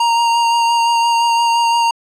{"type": "tone with vibrato", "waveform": "square", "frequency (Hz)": 932.3, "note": "A#5", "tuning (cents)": 0, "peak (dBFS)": -12, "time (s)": [0, 1.91], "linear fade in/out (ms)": 5, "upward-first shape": "sine", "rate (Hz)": 5.8, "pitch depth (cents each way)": 14, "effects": ["low-pass 7000 Hz 12 dB/octave"]}